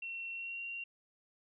sine tone with pitch glide, 2719 to 2757 Hz, F7 to F7, -47 to -23 cents, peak -39 dBFS, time 0.02-0.84 s, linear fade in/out 5 ms, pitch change +24 cents, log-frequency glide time 0.32-0.62 s, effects none

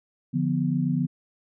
sine chord, B diminished, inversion first, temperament equal, 146.83 / 174.61 / 246.9 Hz, D3 / F3 / B3, 0 / 0 / 0 cents, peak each -26 dBFS, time 0.33-1.07 s, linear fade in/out 20 ms, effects none

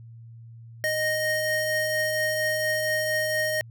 square tone pair together, 619 / 1861.3 Hz, D#5 / A#6, -9 / -3 cents, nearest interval octave + perfect fifth, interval 1906 cents, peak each -27 dBFS, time 0.84-3.61 s, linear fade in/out 0 ms, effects added 115 Hz sine -42 dBFS peak until 3.7 s

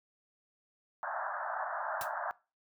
pink band-pass noise, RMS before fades -37 dBFS, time 1.03-2.31 s, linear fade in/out 0 ms, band 610 to 1700 Hz, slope 96 dB/octave
white noise with exponential decay, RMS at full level -37 dBFS, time 2.01-2.11 s, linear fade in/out 1 ms, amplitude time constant 20 ms
effects noise-tail reverb RT60 0.3 s tail -21 dB re dry

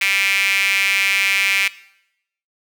sawtooth tone with high-pass filter, 196 Hz, G3, in tune, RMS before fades -18 dBFS, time 0.01-1.68 s, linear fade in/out 5 ms, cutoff 2300 Hz, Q 5.7, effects noise-tail reverb RT60 0.8 s tail -18 dB re dry

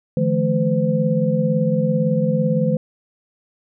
sine tone cluster, 151.9 / 169.8 / 215.6 / 510 Hz, D#3 / F3 / A3 / C5, -41 / -48 / -35 / -44 cents, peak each -21 dBFS, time 0.17-2.77 s, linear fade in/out 2 ms, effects none

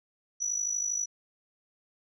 sine tone with amplitude modulation, 5900 Hz, F#8, 6 cents flat, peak -24 dBFS, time 0.4-1.06 s, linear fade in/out 20 ms, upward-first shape sine, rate 52.5 Hz, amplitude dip 75%, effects tanh soft clip ceiling -21 dBFS

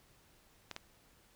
clicks, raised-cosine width 0.2 ms, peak -24 dBFS, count 2, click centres 0.713 / 0.764 s, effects pink hiss -66 dBFS RMS until 1.35 s

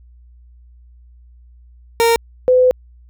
30% pulse / sine tone pair in turn, 462.5 / 506.1 Hz, A#4 / B4, -14 / +42 cents, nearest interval major second, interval 156 cents, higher second, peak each -8 dBFS, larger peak neither, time 2-2.16 / 2.48-2.71 s, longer second, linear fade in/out 0 ms, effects added 60 Hz sine -42 dBFS peak until 3.09 s

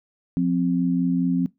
sine tone pair together, 176.81 / 261.6 Hz, F3 / C4, +22 / 0 cents, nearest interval perfect fifth, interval 678 cents, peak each -21 dBFS, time 0.37-1.46 s, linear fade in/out 0 ms, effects noise-tail reverb RT60 0.2 s tail -22 dB re dry

